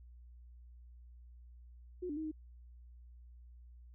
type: tone with pitch steps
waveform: sine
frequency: 361.4 / 293.2 / 314.9 / 310.2 Hz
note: F#4 / D4 / D#4 / D#4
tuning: -41 / -3 / +21 / -5 cents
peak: -37 dBFS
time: 2.02-2.316 s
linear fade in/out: 10 ms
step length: 74 ms
effects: added 60 Hz sine -53 dBFS peak until 3.94 s